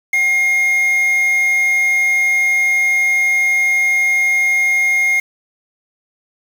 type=tone with quantisation; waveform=triangle; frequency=2136 Hz; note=C7; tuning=35 cents sharp; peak=-10 dBFS; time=0.13-5.2 s; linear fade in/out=5 ms; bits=5; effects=none